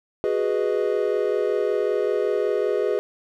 triangle chord, G# minor seventh, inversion third, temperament equal, 370 / 415.3 / 493.9 / 622.3 Hz, F#4 / G#4 / B4 / D#5, 0 / 0 / 0 / 0 cents, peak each -25 / -21 / -24 / -27 dBFS, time 0.24-2.99 s, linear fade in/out 0 ms, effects none

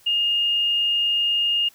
sine tone, 2836 Hz, F7, 26 cents sharp, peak -18 dBFS, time 0.06-1.69 s, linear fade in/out 10 ms, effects white hiss -54 dBFS RMS until 1.74 s

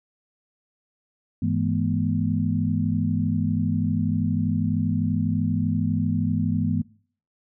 sine tone cluster, 99.8 / 163.1 / 210.9 / 243.4 Hz, G2 / E3 / G#3 / B3, +32 / -18 / +27 / -25 cents, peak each -26 dBFS, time 1.42-6.82 s, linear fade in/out 5 ms, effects noise-tail reverb RT60 0.5 s tail -22 dB re dry

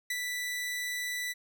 sawtooth tone with ADSR envelope, 1975 Hz, B6, in tune, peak -26 dBFS, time 0.1-1.34 s, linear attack 5 ms, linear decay 42 ms, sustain -3 dB, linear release 29 ms, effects none

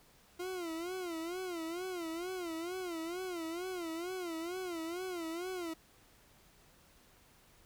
40% pulse tone with vibrato, 347.5 Hz, F4, 9 cents flat, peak -37 dBFS, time 0.39-5.74 s, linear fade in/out 10 ms, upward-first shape sine, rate 2.2 Hz, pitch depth 130 cents each way, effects pink hiss -64 dBFS RMS until 7.65 s

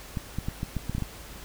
clicks, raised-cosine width 5 ms, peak -17 dBFS, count 9, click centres 0.172 / 0.386 / 0.485 / 0.631 / 0.767 / 0.896 / 0.95 / 0.982 / 1.023 s, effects added 50 Hz sine -48 dBFS peak until 1.44 s + pink hiss -45 dBFS RMS until 1.44 s

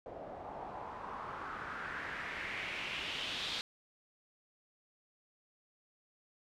white noise with low-pass filter sweep, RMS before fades -42 dBFS, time 0.06-3.61 s, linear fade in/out 0 ms, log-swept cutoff 610 to 3800 Hz, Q 3.1, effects none

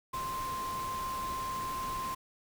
sine tone in noise, 1046.5 Hz, C6, in tune, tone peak -34 dBFS, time 0.13-2.15 s, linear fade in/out 10 ms, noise pink, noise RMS -43 dBFS, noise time 0.13-2.15 s, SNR +6 dB, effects none

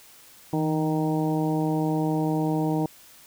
harmonic tone with a mistuned harmonic, 155.56 Hz, D#3, in tune, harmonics 1 / 2 / 3 / 4 / 5 / 6, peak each -26 / -25 / -32 / -35 / -33 / -36 dBFS, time 0.53-2.86 s, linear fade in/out 2 ms, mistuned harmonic 1, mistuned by +50 cents, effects white hiss -51 dBFS RMS until 3.26 s

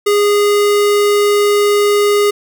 square tone, 411.3 Hz, G#4, 17 cents flat, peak -10 dBFS, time 0.06-2.31 s, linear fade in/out 10 ms, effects none

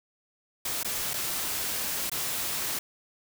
white noise with dropouts, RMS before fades -31 dBFS, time 0.65-2.79 s, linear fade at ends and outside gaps 5 ms, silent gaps 0.833-0.846 / 1.135-1.139 / 2.098-2.116 s, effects none

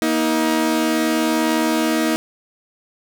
sawtooth tone pair together, 237.2 / 316.6 Hz, A#3 / D#4, +30 / +30 cents, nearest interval perfect fourth, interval 500 cents, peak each -17 / -14 dBFS, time 0.02-2.16 s, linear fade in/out 0 ms, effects none

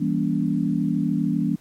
sine chord, E diminished seventh, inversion none, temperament just, 164.81 / 197.78 / 237.3 / 284.8 Hz, E3 / G3 / Bb3 / Db4, 0 / +16 / +31 / +47 cents, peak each -25 dBFS, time 0-1.56 s, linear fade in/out 10 ms, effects pink hiss -56 dBFS RMS until 1.6 s + MP3 64 kbps

